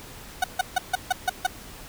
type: tone bursts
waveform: 30% pulse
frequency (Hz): 740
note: F#5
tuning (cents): 0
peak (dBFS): -16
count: 7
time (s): 0.42-1.467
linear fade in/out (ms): 5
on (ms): 21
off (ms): 150
effects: pink hiss -43 dBFS RMS until 1.88 s